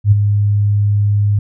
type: tone with ADSR envelope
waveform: sine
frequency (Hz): 102.8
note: G#2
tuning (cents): -17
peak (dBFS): -3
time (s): 0.04-1.39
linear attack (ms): 76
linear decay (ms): 19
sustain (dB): -7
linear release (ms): 4
effects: none